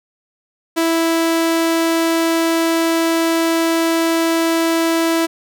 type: tone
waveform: sawtooth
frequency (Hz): 329.6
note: E4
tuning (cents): 0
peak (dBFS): -10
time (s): 0.76-5.27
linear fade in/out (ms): 20
effects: none